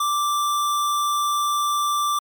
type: tone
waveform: square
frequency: 1174.7 Hz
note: D6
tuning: in tune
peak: -20 dBFS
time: 0-2.19 s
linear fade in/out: 5 ms
effects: MP3 96 kbps